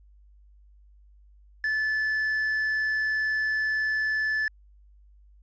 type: tone with quantisation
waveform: triangle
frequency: 1739 Hz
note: A6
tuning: 21 cents flat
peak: -22 dBFS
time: 1.64-4.48 s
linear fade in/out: 2 ms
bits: 8
effects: added 50 Hz sine -52 dBFS peak until 5.42 s + resampled to 16000 Hz